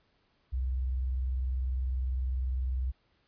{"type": "tone with vibrato", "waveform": "sine", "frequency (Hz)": 63.8, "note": "C2", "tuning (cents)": -43, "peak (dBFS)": -28, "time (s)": [0.52, 2.92], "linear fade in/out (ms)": 20, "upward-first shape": "sine", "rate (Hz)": 20, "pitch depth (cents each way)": 150, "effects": ["pink hiss -71 dBFS RMS until 3.27 s", "resampled to 11025 Hz"]}